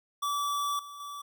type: tone with level steps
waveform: square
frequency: 1154 Hz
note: D6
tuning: 31 cents flat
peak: -29 / -43 / -39 dBFS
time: 0.22-1.22 s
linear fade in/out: 10 ms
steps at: 0.79 / 1 s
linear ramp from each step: 2 ms
effects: none